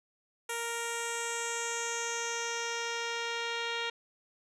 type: tone with low-pass filter sweep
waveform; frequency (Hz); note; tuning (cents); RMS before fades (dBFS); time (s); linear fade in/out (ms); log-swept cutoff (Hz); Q
10% pulse; 466.2; A#4; 0; -35; 0.49-3.9; 5; 10000 to 4000; 3.6
effects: none